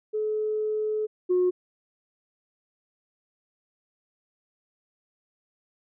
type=tone pair in turn; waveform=sine; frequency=429.1 / 362.4 Hz; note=A4 / F#4; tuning=-43 / -36 cents; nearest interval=minor third; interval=293 cents; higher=first; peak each=-24 / -18 dBFS; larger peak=second; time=0.13-1.07 / 1.29-1.51 s; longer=first; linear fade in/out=20 ms; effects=tanh soft clip ceiling -16 dBFS